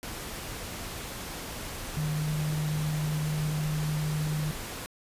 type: tone in noise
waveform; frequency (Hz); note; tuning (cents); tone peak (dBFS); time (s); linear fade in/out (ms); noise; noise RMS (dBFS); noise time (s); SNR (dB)
sine; 152.5; D#3; -34; -27; 1.97-4.51; 0; pink; -38; 0.03-4.86; +8
effects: resampled to 32000 Hz